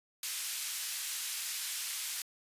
white band-pass noise, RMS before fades -38 dBFS, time 0.23-2.22 s, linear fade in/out 2 ms, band 2000 to 12000 Hz, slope 12 dB/octave, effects resampled to 32000 Hz

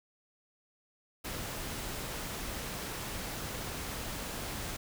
pink noise, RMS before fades -39 dBFS, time 1.24-4.77 s, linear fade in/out 10 ms, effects none

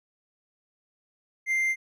triangle tone, 2093 Hz, C7, in tune, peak -21 dBFS, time 1.46-1.76 s, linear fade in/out 50 ms, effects none

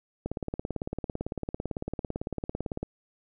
click train, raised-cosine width 2 ms, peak -18 dBFS, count 47, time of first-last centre 0.26-2.83 s, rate 17.9 Hz, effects none

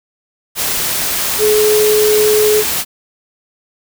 sine tone in noise, 425.1 Hz, G#4, 40 cents sharp, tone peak -9 dBFS, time 1.38-2.64 s, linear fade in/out 50 ms, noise white, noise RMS -17 dBFS, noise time 0.55-2.85 s, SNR +5 dB, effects none

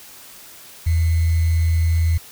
sine tone with sample-and-hold, 82.41 Hz, E2, in tune, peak -14 dBFS, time 0.86-2.18 s, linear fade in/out 10 ms, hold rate 2100 Hz, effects white hiss -42 dBFS RMS until 2.31 s

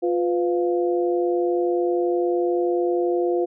sine tone cluster, 352 / 501 / 700 Hz, F4 / B4 / F5, +14 / +25 / +4 cents, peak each -20 / -25 / -29 dBFS, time 0.02-3.46 s, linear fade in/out 20 ms, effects none

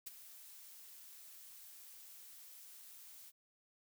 blue noise with ADSR envelope, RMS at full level -44 dBFS, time 0.06-3.32 s, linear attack 12 ms, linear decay 21 ms, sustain -12 dB, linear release 36 ms, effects none

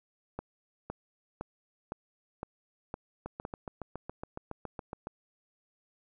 two click trains, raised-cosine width 1 ms, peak -22 / -24 dBFS, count 7 / 14, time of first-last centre 0.39-3.451 / 3.26-5.071 s, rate 1.96 / 7.18 Hz, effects none

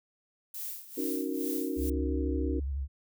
violet noise with tremolo, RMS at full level -37 dBFS, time 0.54-1.9 s, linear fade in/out 5 ms, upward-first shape sine, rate 2.3 Hz, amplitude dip 80%
sine chord, D# minor seventh, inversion third, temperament equal, 277.2 / 311.1 / 370 / 466.2 Hz, C#4 / D#4 / F#4 / A#4, 0 / 0 / 0 / 0 cents, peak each -34 / -35 / -36 / -39 dBFS, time 0.97-2.6 s, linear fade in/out 10 ms
sine tone with vibrato, 69 Hz, C#2, 7 cents flat, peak -30 dBFS, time 1.76-2.88 s, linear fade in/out 50 ms, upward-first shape triangle, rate 12 Hz, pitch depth 92 cents each way
effects none

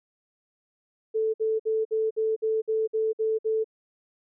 sine tone bursts, 440 Hz, A4, in tune, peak -22 dBFS, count 10, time 1.14-3.644 s, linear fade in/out 20 ms, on 200 ms, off 56 ms, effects none

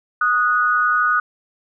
sine tone pair together, 1238.1 / 1469 Hz, D#6 / F#6, -9 / -13 cents, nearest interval minor third, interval 296 cents, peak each -17 dBFS, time 0.21-1.2 s, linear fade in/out 5 ms, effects none

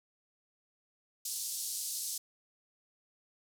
white band-pass noise, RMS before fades -38 dBFS, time 1.25-2.18 s, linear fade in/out 5 ms, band 4500 to 12000 Hz, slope 24 dB/octave, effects none

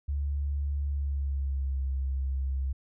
sine tone with pitch glide, 71.2 to 66.82 Hz, C#2 to C2, +47 to +37 cents, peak -27 dBFS, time 0.08-2.73 s, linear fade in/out 10 ms, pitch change -110 cents, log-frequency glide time 0.87-1.82 s, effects none

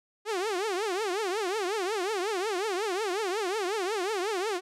sawtooth tone with vibrato, 397.2 Hz, G4, 23 cents sharp, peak -24 dBFS, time 0.25-4.61 s, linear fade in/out 50 ms, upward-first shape triangle, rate 5.5 Hz, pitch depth 260 cents each way, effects low-pass 9000 Hz 12 dB/octave

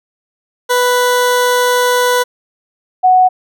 20% pulse / sine tone pair in turn, 493.9 / 740 Hz, B4 / F#5, 0 / 0 cents, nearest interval perfect fifth, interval 700 cents, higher second, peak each -5 dBFS, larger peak neither, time 0.69-2.24 / 3.03-3.29 s, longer first, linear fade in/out 20 ms, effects none

